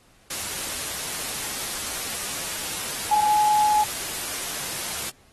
sine tone in noise, 845 Hz, G#5, 30 cents sharp, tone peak -17 dBFS, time 3.11-3.84 s, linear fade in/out 5 ms, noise white, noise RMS -30 dBFS, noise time 0.3-5.1 s, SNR +10 dB, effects pink hiss -58 dBFS RMS until 5.32 s + AAC 32 kbps

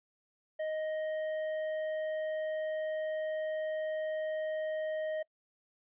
sine tone with tanh clipping, 624 Hz, D#5, 5 cents sharp, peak -34 dBFS, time 0.59-5.23 s, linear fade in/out 10 ms, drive 8 dB, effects noise-tail reverb RT60 0.1 s tail -24 dB re dry + resampled to 8000 Hz

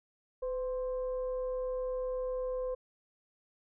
sine tone with frequency modulation, 508 Hz, B4, 49 cents sharp, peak -32 dBFS, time 0.42-2.75 s, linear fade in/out 10 ms, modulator 542 Hz, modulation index 0.35, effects none

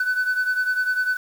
sine beating tone pair, 1500 / 1510 Hz, F#6 / F#6, +23 / +35 cents, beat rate 10 Hz, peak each -19 / -23 dBFS, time 0-1.17 s, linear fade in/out 5 ms, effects tanh soft clip ceiling -17 dBFS + 7-bit

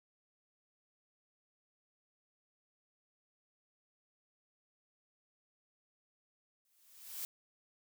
blue noise with exponential growth, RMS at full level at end -39 dBFS, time 6.65-7.25 s, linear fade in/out 1 ms, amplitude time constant 130 ms, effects none

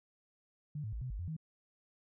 sine tone with pitch steps, 148.6 / 107.5 / 56.4 / 127.5 / 50.7 / 87.9 / 158.6 Hz, D3 / A2 / A1 / C3 / G#1 / F2 / D#3, +21 / -40 / +44 / -44 / -41 / +12 / +33 cents, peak -37 dBFS, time 0.75-1.366 s, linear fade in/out 5 ms, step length 88 ms, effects none

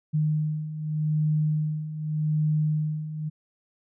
sine beating tone pair, 152.7 / 153.54 Hz, D#3 / D#3, -32 / -23 cents, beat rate 0.84 Hz, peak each -29 / -24 dBFS, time 0.13-3.3 s, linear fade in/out 20 ms, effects none

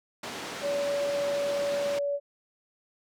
pink band-pass noise, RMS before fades -38 dBFS, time 0.23-1.99 s, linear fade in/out 5 ms, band 250 to 6100 Hz, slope 12 dB/octave
sine tone, 570 Hz, C#5, 48 cents sharp, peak -26 dBFS, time 0.61-2.2 s, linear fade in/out 50 ms
effects none

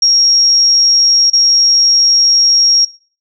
sine tone with dropouts, 5588 Hz, F8, in tune, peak -6 dBFS, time 0.02-2.85 s, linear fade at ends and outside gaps 5 ms, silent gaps 1.301-1.331 s, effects noise-tail reverb RT60 0.4 s tail -21 dB re dry

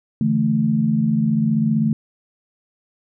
sine chord, D suspended second, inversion none, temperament equal with one note detuned, 144.31 / 164.81 / 220 Hz, D3 / E3 / A3, -30 / 0 / 0 cents, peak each -22 / -22 / -17 dBFS, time 0.21-1.93 s, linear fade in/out 2 ms, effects none

